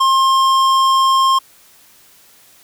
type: tone with tanh clipping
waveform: sine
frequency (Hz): 1064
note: C6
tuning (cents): +29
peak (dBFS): -12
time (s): 0-1.39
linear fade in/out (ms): 10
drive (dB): 15
effects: white hiss -48 dBFS RMS until 2.63 s